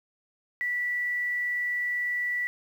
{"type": "tone", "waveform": "sine", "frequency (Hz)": 1958, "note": "B6", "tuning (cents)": -15, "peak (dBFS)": -26, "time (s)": [0.61, 2.47], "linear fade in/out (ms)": 0, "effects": ["9-bit"]}